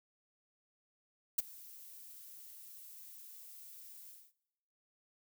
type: noise with ADSR envelope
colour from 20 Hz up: violet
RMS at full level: -29 dBFS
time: 1.38-4.33 s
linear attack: 6 ms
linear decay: 22 ms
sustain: -24 dB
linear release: 250 ms
effects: noise-tail reverb RT60 1.0 s tail -23 dB re dry